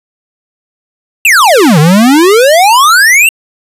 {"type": "exponential two-way sweep", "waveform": "square", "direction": "down then up", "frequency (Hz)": [2807, 144.8, 2807], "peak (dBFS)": -3, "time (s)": [1.25, 3.29], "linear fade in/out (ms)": 2, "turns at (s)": 1.79, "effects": ["resampled to 32000 Hz", "7-bit"]}